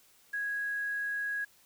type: tone with quantisation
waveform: sine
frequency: 1657 Hz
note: G#6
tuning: 4 cents flat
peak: -31 dBFS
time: 0.33-1.45 s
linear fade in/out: 10 ms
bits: 9
effects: white hiss -63 dBFS RMS until 1.65 s